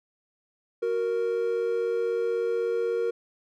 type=tone pair together; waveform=triangle; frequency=369.9 / 466.1 Hz; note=F#4 / A#4; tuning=0 / 0 cents; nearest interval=major third; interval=400 cents; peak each=-29 / -23 dBFS; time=0.82-3.11 s; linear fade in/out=10 ms; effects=none